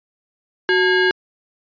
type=ring-modulated tone; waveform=square; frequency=630 Hz; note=D#5; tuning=21 cents sharp; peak=-11 dBFS; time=0.69-1.11 s; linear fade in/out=0 ms; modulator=1000 Hz; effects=resampled to 11025 Hz